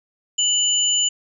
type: tone pair together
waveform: sine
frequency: 2960 / 7040 Hz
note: F#7 / A8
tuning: 0 / 0 cents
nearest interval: octave + minor third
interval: 1500 cents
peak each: -19 dBFS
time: 0.38-1.09 s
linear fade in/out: 10 ms
effects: none